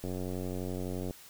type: click train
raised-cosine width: 2 ms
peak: -24 dBFS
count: 99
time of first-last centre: 0.04-1.109 s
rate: 91.7 Hz
effects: white hiss -53 dBFS RMS until 1.29 s